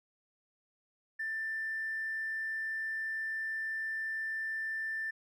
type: tone with tanh clipping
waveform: triangle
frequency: 1777 Hz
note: A6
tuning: 17 cents sharp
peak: -33 dBFS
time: 1.19-5.11 s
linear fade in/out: 10 ms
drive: 1 dB
effects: none